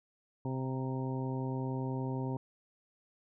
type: harmonic tone with a mistuned harmonic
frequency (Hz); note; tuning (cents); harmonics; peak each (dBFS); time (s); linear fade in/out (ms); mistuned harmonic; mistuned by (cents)
130.7; C3; -1; 1 / 2 / 3 / 4 / 5 / 6 / 7; -35 / -38 / -42 / -46 / -51 / -50 / -45; 0.45-2.37; 2; 7; +22
effects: none